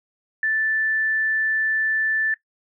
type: tone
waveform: sine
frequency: 1760 Hz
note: A6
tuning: in tune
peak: -19 dBFS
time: 0.43-2.34 s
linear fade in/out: 2 ms
effects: noise-tail reverb RT60 0.1 s tail -18 dB re dry